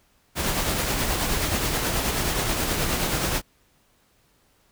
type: noise with tremolo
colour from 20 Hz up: pink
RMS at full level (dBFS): -23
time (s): 0.35-3.42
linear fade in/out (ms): 50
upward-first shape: triangle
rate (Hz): 9.4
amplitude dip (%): 40
effects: pink hiss -63 dBFS RMS until 4.71 s